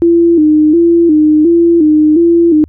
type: tone with vibrato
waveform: sine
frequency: 321.9 Hz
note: E4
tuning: 41 cents flat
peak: -4 dBFS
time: 0.02-2.64 s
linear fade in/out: 0 ms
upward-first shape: square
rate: 1.4 Hz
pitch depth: 90 cents each way
effects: added 80 Hz sine -34 dBFS peak until 2.68 s